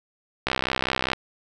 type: click train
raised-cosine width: 0.3 ms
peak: -6 dBFS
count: 44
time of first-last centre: 0.47-1.133 s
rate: 64.9 Hz
effects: none